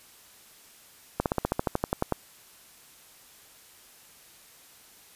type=slowing click train; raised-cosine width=1 ms; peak=-10 dBFS; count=13; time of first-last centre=1.2-2.123 s; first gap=58 ms; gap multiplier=1.05; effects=white hiss -54 dBFS RMS until 5.15 s + resampled to 32000 Hz